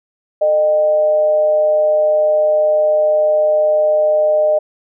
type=tone with amplitude modulation; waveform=sine; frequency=611 Hz; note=D#5; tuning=32 cents flat; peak=-8 dBFS; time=0.41-4.59 s; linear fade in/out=10 ms; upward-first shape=sine; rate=174 Hz; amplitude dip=45%; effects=none